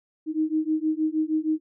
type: beating tone pair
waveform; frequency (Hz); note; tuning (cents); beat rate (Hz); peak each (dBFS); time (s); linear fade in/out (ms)
sine; 309.6 / 316; D#4 / D#4; -9 / +27; 6.4; -25; 0.26-1.6; 50
effects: none